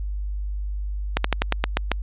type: slowing click train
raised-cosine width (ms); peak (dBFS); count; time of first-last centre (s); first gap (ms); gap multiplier
0.3; -3; 8; 1.17-1.917; 74; 1.12
effects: added 50 Hz sine -25 dBFS peak until 2.02 s + resampled to 8000 Hz